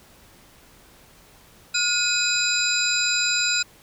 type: tone cluster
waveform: sine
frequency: 1435 / 2517 / 3971 / 4930 / 7310 Hz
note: F6 / D#7 / B7 / D#8 / A#8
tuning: +47 / +19 / +9 / -17 / -35 cents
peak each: -26 dBFS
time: 1.74-3.63 s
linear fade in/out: 10 ms
effects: pink hiss -52 dBFS RMS until 3.82 s

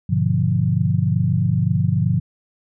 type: chord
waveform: sine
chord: G# diminished seventh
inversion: none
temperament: equal with one note detuned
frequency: 101.28 / 123.47 / 146.83 / 174.61 Hz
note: G#2 / B2 / D3 / F3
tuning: -43 / 0 / 0 / 0 cents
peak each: -21 dBFS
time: 0.09-2.2 s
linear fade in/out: 10 ms
effects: none

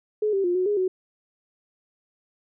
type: tone with pitch steps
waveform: sine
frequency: 425.1 / 390.7 / 353 / 367.8 / 413.4 / 371.9 Hz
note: G#4 / G4 / F4 / F#4 / G#4 / F#4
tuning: +40 / -6 / +19 / -10 / -8 / +9 cents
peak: -20 dBFS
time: 0.22-0.88 s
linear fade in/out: 5 ms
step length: 110 ms
effects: none

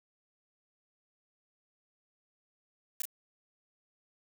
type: noise with echo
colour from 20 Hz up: blue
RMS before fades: -33 dBFS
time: 3-3.02 s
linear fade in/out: 2 ms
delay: 34 ms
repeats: 1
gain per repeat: -4 dB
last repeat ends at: 3.054 s
effects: none

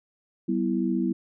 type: chord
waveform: sine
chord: E minor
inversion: first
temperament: equal with one note detuned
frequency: 191.63 / 246.9 / 329.6 Hz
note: G3 / B3 / E4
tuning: -39 / 0 / 0 cents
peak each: -27 dBFS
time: 0.48-1.13 s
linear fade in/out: 10 ms
effects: none

